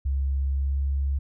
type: tone with pitch glide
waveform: sine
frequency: 68.2 to 68.99 Hz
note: C#2 to C#2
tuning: -28 to -8 cents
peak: -22 dBFS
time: 0.05-1.19 s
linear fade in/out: 10 ms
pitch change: +20 cents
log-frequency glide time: 0.52-0.79 s
effects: none